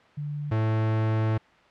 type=tone pair in turn; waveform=sine / 45% pulse; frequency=146.83 / 110 Hz; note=D3 / A2; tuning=0 / 0 cents; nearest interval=perfect fourth; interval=500 cents; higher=first; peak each=-29 / -22 dBFS; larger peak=second; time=0.17-0.51 / 0.51-1.38 s; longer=second; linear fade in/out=10 ms; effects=white hiss -55 dBFS RMS until 1.7 s + low-pass 2000 Hz 12 dB/octave